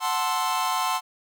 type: chord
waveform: 45% pulse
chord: F# half-diminished seventh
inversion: none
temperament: equal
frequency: 740 / 880 / 1046.5 / 1318.5 Hz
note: F#5 / A5 / C6 / E6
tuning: 0 / 0 / 0 / 0 cents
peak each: -30 / -29 / -26 / -32 dBFS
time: 0-1.01 s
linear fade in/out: 50 ms
effects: none